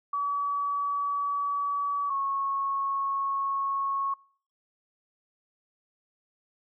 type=tone pair in turn; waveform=sine; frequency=1141 / 1099.1 Hz; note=C#6 / C#6; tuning=+50 / -15 cents; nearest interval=minor second; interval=65 cents; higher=first; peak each=-26 dBFS; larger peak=neither; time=0.13-2.1 / 2.1-4.14 s; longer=second; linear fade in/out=5 ms; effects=noise-tail reverb RT60 0.5 s tail -25 dB re dry